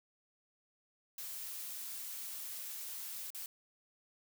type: noise with dropouts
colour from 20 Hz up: blue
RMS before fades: -44 dBFS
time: 1.18-3.46 s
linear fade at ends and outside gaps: 2 ms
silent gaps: 3.304-3.347 s
effects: none